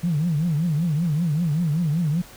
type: tone with vibrato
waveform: sine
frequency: 160 Hz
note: D#3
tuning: 49 cents sharp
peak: -18 dBFS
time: 0.03-2.22 s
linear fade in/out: 10 ms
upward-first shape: triangle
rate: 5.2 Hz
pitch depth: 220 cents each way
effects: tanh soft clip ceiling -14 dBFS + pink hiss -45 dBFS RMS until 2.36 s